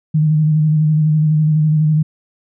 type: tone with vibrato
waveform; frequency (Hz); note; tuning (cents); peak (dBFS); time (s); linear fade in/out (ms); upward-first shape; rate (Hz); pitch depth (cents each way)
sine; 154.1; D#3; -16; -10; 0.14-2.03; 10; square; 12; 26
effects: none